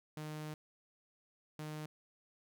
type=tone bursts at uneven times; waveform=sawtooth; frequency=153.2 Hz; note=D#3; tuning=27 cents flat; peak=-38 dBFS; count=2; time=0.17-0.54 / 1.59-1.86 s; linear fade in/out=2 ms; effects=none